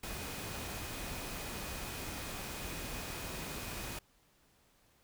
sine tone in noise, 2494 Hz, D#7, 3 cents sharp, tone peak -53 dBFS, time 0.03-3.99 s, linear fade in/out 5 ms, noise pink, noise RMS -42 dBFS, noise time 0.03-3.99 s, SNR -14 dB, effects pink hiss -69 dBFS RMS until 5.03 s

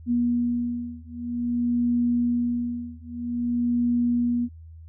sine beating tone pair, 240 / 240.51 Hz, B3 / B3, -49 / -46 cents, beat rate 0.51 Hz, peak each -25 dBFS, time 0.06-4.49 s, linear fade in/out 50 ms, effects added 81 Hz sine -41 dBFS peak until 4.88 s

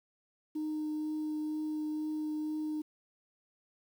sine tone with vibrato, 306.9 Hz, D#4, 24 cents flat, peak -31 dBFS, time 0.55-2.82 s, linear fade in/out 10 ms, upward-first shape triangle, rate 2.1 Hz, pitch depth 10 cents each way, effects tanh soft clip ceiling -30 dBFS + 10-bit

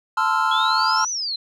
triangle chord, F major seventh, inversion first, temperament equal with one note detuned, 880 / 1034.5 / 1318.5 / 1396.9 Hz, A5 / C6 / E6 / F6, 0 / -20 / 0 / 0 cents, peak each -21 dBFS, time 0.17-1.05 s, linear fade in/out 5 ms
sine exponential two-way sweep, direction up then down, 3296 to 6100 to 4020 Hz, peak -23 dBFS, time 0.51-1.36 s, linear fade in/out 5 ms, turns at 1.1 s
effects none

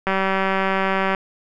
click train, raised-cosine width 0.5 ms, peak -6 dBFS, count 208, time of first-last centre 0.07-1.148 s, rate 192 Hz, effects none

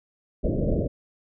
pink low-pass noise, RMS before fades -24 dBFS, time 0.43-0.88 s, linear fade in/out 20 ms, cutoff 640 Hz, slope 96 dB/octave, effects none

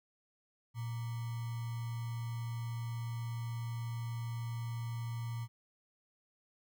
sine tone with sample-and-hold, 116.54 Hz, A#2, in tune, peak -36 dBFS, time 0.74-5.48 s, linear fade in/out 50 ms, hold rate 1050 Hz, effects none

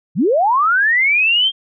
sine linear sweep, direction up, 125.1 to 3222 Hz, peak -11 dBFS, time 0.15-1.52 s, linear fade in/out 50 ms, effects none

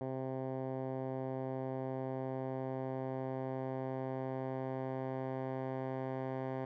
10% pulse tone with low-pass filter sweep, 131.5 Hz, C3, 9 cents sharp, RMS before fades -39 dBFS, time 0.01-6.65 s, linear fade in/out 2 ms, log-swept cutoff 740 to 1200 Hz, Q 0.93, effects none

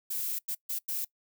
violet noise bursts at uneven times, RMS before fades -33 dBFS, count 4, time 0.1-0.39 / 0.48-0.55 / 0.69-0.79 / 0.88-1.05 s, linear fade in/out 10 ms, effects noise-tail reverb RT60 0.1 s tail -22 dB re dry

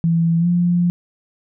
sine tone with pitch glide, 166.5 to 174.98 Hz, E3 to F3, +18 to +4 cents, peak -13 dBFS, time 0.04-0.9 s, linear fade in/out 0 ms, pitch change +86 cents, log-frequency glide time 0.39-0.47 s, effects none

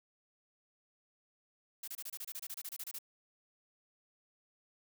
blue noise bursts, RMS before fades -43 dBFS, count 16, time 1.83-2.987 s, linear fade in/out 5 ms, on 47 ms, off 27 ms, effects none

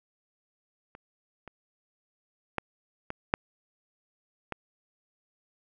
clicks, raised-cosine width 0.5 ms, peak -30 / -28 / -13 / -19 / -7 / -18 dBFS, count 6, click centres 0.951 / 1.477 / 2.583 / 3.104 / 3.339 / 4.523 s, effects none

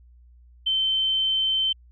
sine tone, 3091 Hz, G7, 25 cents flat, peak -20 dBFS, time 0.66-1.73 s, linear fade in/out 10 ms, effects added 60 Hz sine -49 dBFS peak until 1.91 s

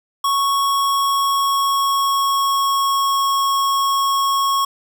square tone with pitch glide, 1107 to 1098.7 Hz, C#6 to C#6, -3 to -16 cents, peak -16 dBFS, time 0.24-4.65 s, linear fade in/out 5 ms, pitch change -13 cents, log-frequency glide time 0.61-3.28 s, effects none

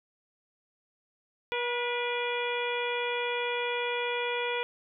harmonic tone with a mistuned harmonic, 482.4 Hz, B4, 41 cents flat, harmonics 1 / 2 / 3 / 4 / 5 / 6 / 7, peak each -32 / -35 / -39 / -39 / -35 / -43 / -39 dBFS, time 1.52-4.63 s, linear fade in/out 0 ms, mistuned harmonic 4, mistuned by +44 cents, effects none

